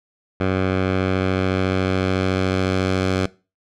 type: tone with low-pass filter sweep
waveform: 10% pulse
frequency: 93.9 Hz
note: F#2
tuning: 26 cents sharp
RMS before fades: -20 dBFS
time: 0.4-3.26 s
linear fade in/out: 5 ms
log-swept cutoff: 2400 to 5500 Hz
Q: 0.83
effects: noise-tail reverb RT60 0.3 s tail -20 dB re dry